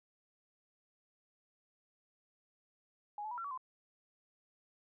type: tone with pitch steps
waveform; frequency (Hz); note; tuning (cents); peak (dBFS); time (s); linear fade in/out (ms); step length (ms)
sine; 830 / 863 / 973 / 1358 / 1139 / 1030; G#5 / A5 / B5 / F6 / C#6 / C6; -1 / -34 / -26 / -49 / +47 / -28; -39; 3.18-3.576; 2; 66
effects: none